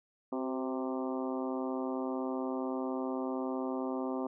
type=harmonic tone with a mistuned harmonic; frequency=130.81 Hz; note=C3; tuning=in tune; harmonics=2 / 3 / 4 / 5 / 6 / 7 / 8 / 9; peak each=-35 / -39 / -41 / -43 / -45 / -46 / -47 / -48 dBFS; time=0.32-4.27 s; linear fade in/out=5 ms; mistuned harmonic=3; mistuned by=-41 cents; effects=none